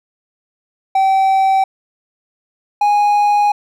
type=tone pair in turn; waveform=triangle; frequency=771 / 826.1 Hz; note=G5 / G#5; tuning=-29 / -9 cents; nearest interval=minor second; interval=120 cents; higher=second; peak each=-8 dBFS; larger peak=neither; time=0.95-1.64 / 2.81-3.52 s; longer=second; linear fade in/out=5 ms; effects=none